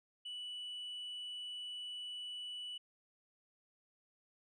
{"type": "tone", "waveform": "sine", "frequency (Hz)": 2960, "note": "F#7", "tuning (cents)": 0, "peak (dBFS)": -40, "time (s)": [0.25, 2.78], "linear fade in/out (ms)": 10, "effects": ["tanh soft clip ceiling -41 dBFS"]}